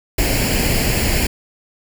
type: noise with comb filter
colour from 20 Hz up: pink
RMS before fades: -17 dBFS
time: 0.18-1.27 s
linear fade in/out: 5 ms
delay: 0.41 ms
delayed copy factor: +0.65
effects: none